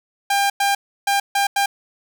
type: tone bursts at uneven times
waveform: sawtooth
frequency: 799 Hz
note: G5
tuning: 33 cents sharp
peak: -12 dBFS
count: 5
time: 0.3-0.5 / 0.6-0.75 / 1.07-1.2 / 1.35-1.47 / 1.56-1.66 s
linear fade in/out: 5 ms
effects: none